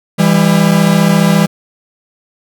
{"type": "tone pair together", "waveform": "45% pulse", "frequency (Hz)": [165.33, 200], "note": ["E3", "G3"], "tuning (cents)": [5, 35], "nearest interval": "minor third", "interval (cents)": 330, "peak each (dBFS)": -10, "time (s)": [0.18, 1.47], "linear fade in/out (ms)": 20, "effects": []}